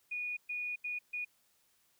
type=tone bursts at uneven times; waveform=sine; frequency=2457 Hz; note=D#7; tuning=22 cents flat; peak=-35 dBFS; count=4; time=0.11-0.37 / 0.49-0.76 / 0.84-0.99 / 1.13-1.25 s; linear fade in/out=10 ms; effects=white hiss -72 dBFS RMS until 1.99 s